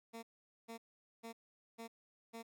15% pulse tone bursts, 228.7 Hz, A#3, 33 cents flat, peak -40 dBFS, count 5, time 0.13-2.43 s, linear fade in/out 20 ms, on 100 ms, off 450 ms, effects none

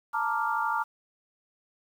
sine chord, Bb major seventh, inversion third, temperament equal, 880 / 932.3 / 1174.7 / 1396.9 Hz, A5 / Bb5 / D6 / F6, 0 / 0 / 0 / 0 cents, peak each -31 dBFS, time 0.13-0.84 s, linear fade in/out 20 ms, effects 9-bit

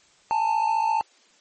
triangle tone pair together, 842 / 896.6 Hz, G#5 / A5, +24 / +32 cents, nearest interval minor second, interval 108 cents, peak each -24 / -19 dBFS, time 0.31-1.01 s, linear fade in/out 0 ms, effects white hiss -58 dBFS RMS until 1.4 s + MP3 32 kbps

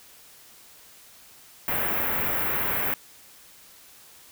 white band-stop noise, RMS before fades -26 dBFS, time 1.68-2.94 s, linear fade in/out 0 ms, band 2300 to 15000 Hz, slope 24 dB/octave, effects white hiss -51 dBFS RMS until 4.31 s

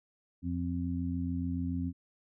harmonic tone, 87 Hz, F2, 6 cents flat, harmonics 1 / 2 / 3, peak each -35 / -37 / -34 dBFS, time 0.42-1.93 s, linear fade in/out 50 ms, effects none

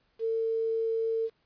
sine tone with quantisation, 450.7 Hz, A4, 42 cents sharp, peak -26 dBFS, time 0.19-1.3 s, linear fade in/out 50 ms, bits 9, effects pink hiss -71 dBFS RMS until 1.45 s + resampled to 11025 Hz

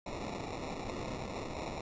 blue noise with sample-and-hold, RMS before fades -40 dBFS, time 0.06-1.81 s, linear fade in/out 5 ms, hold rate 1575 Hz, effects resampled to 16000 Hz

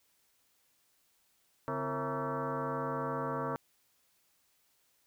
sine tone with frequency modulation, 341.4 Hz, F4, 39 cents flat, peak -32 dBFS, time 1.68-3.56 s, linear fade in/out 0 ms, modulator 200 Hz, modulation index 5.1, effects white hiss -72 dBFS RMS until 5.06 s

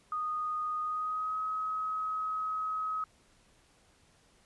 sine tone with pitch glide, 1237 to 1272.5 Hz, D#6 to D#6, -10 to +39 cents, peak -31 dBFS, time 0.12-3.04 s, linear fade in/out 2 ms, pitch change +49 cents, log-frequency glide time 0.82-1.39 s, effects pink hiss -65 dBFS RMS until 4.45 s + resampled to 24000 Hz

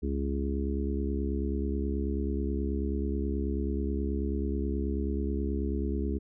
harmonic tone, 69.3 Hz, C#2, in tune, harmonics 1 / 3 / 4 / 5 / 6, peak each -30 / -35 / -36 / -37 / -38 dBFS, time 0.02-6.19 s, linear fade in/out 20 ms, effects none

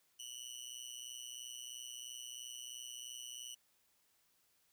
20% pulse tone with amplitude modulation, 2962 Hz, F#7, 1 cent sharp, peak -37 dBFS, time 0.19-3.55 s, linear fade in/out 10 ms, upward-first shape sine, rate 123 Hz, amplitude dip 95%, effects white hiss -75 dBFS RMS until 4.72 s

